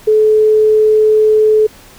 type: tone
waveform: sine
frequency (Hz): 431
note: A4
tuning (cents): -36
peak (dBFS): -6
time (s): 0.07-1.67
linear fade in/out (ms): 10
effects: pink hiss -40 dBFS RMS until 1.98 s